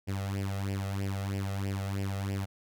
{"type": "tone with flanger", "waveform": "sawtooth", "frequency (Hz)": 98, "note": "G2", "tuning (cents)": 0, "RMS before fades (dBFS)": -33, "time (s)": [0.07, 2.46], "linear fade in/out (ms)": 20, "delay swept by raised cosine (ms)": [0.38, 1.58], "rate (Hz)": 3.1, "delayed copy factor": 0.75, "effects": []}